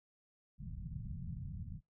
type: low-pass noise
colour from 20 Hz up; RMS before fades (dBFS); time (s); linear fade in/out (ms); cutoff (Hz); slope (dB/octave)
white; -44; 0.58-1.81; 50; 180; 48
effects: noise-tail reverb RT60 0.2 s tail -24 dB re dry